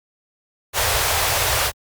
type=band-stop noise; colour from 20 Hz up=pink; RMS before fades=-19 dBFS; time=0.73-1.72 s; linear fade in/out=50 ms; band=100 to 490 Hz; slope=24 dB/octave; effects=high-pass 60 Hz 12 dB/octave + Opus 48 kbps